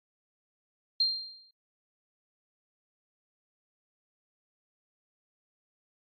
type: tone with exponential decay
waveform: sine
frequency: 4186 Hz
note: C8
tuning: in tune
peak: -20 dBFS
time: 1-1.51 s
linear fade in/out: 5 ms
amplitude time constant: 110 ms
effects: noise-tail reverb RT60 0.1 s tail -24 dB re dry + MP3 32 kbps